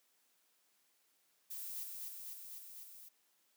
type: noise with echo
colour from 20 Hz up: violet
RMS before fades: -45 dBFS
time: 1.5-1.84 s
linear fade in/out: 10 ms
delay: 250 ms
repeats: 5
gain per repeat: -2 dB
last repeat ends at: 3.09 s
effects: white hiss -75 dBFS RMS until 3.56 s + high-pass 200 Hz 12 dB/octave